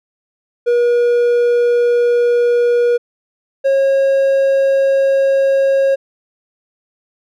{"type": "tone pair in turn", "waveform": "triangle", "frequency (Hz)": [480, 543.7], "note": ["B4", "C#5"], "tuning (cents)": [-49, -34], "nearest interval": "major second", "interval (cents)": 215, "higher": "second", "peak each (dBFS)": -8, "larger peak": "neither", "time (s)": [[0.66, 2.98], [3.64, 5.96]], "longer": "neither", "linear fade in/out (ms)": 20, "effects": []}